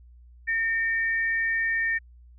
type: tone pair together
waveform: sine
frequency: 1819 / 2290 Hz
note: A#6 / D7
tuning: -43 / -44 cents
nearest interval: major third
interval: 399 cents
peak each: -23 / -33 dBFS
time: 0.47-1.99 s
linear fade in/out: 20 ms
effects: added 60 Hz sine -48 dBFS peak until 2.38 s